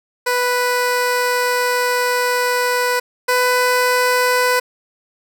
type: tone pair in turn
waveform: 15% pulse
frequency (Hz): 493.9 / 498.5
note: B4 / B4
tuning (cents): 0 / +16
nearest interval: unison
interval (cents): 16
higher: second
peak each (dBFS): -9 / -7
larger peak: second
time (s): 0.26-3 / 3.28-4.6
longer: first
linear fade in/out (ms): 10
effects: none